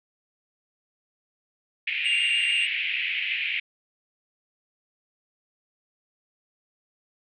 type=band-pass noise; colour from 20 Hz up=white; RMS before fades=-28 dBFS; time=1.87-3.6 s; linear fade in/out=5 ms; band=2100 to 2800 Hz; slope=48 dB/octave
type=tone with vibrato; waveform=triangle; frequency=2794 Hz; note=F7; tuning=in tune; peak=-21 dBFS; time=2.04-2.67 s; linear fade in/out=20 ms; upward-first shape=square; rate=6.7 Hz; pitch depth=9 cents each way
effects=resampled to 22050 Hz